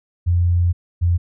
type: tone pair in turn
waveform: sine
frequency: 87.31 / 86.81 Hz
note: F2 / F2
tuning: 0 / -10 cents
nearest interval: unison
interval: 10 cents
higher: first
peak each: -13 dBFS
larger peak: neither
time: 0.26-0.73 / 1.01-1.18 s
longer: first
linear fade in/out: 20 ms
effects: none